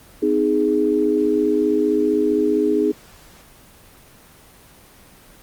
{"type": "chord", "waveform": "sine", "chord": "Ab major", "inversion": "first", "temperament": "equal with one note detuned", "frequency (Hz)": [255.8, 311.1, 415.3], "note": ["C4", "Eb4", "Ab4"], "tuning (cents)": [-39, 0, 0], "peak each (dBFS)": [-23, -19, -18], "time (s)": [0.22, 2.92], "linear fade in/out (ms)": 10, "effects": ["pink hiss -47 dBFS RMS until 5.42 s", "Opus 24 kbps"]}